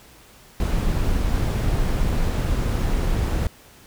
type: noise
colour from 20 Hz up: brown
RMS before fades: -21 dBFS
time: 0.6-3.47 s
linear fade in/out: 2 ms
effects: pink hiss -49 dBFS RMS until 3.86 s